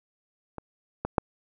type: clicks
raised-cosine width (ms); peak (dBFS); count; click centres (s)
1; -22 / -14 / -6; 3; 0.583 / 1.05 / 1.182
effects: none